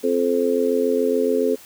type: harmonic tone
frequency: 87.1 Hz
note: F2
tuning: 4 cents flat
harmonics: 3 / 4 / 5 / 6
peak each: -23 / -28 / -19 / -24 dBFS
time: 0.03-1.56 s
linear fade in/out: 20 ms
effects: white hiss -45 dBFS RMS until 1.65 s